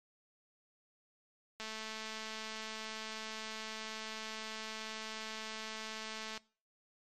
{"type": "click train", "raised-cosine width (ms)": 0.2, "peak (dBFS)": -26, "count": 1047, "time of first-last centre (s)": [1.6, 6.376], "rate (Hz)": 219, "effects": ["noise-tail reverb RT60 0.4 s tail -22 dB re dry", "MP3 64 kbps"]}